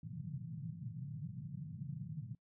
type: band-pass noise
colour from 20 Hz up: white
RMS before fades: -45 dBFS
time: 0.03-2.35 s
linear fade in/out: 5 ms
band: 110 to 170 Hz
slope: 48 dB/octave
effects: noise-tail reverb RT60 0.1 s tail -25 dB re dry